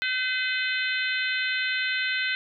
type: harmonic tone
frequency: 510 Hz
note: C5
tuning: 44 cents flat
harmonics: 3 / 4 / 5 / 6 / 7 / 8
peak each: -28 / -30 / -32 / -34 / -35 / -36 dBFS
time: 0.02-2.35 s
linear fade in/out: 0 ms
effects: none